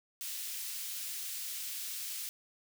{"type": "high-pass noise", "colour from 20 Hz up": "white", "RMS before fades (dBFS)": -40, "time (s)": [0.21, 2.29], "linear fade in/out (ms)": 0, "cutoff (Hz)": 2600, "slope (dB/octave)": 12, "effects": []}